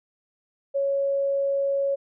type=tone; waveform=sine; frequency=554.4 Hz; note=C#5; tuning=in tune; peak=-21 dBFS; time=0.74-1.96 s; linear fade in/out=20 ms; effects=none